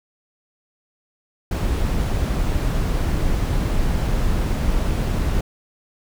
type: noise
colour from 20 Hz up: brown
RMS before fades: -20 dBFS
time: 1.51-5.41 s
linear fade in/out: 5 ms
effects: none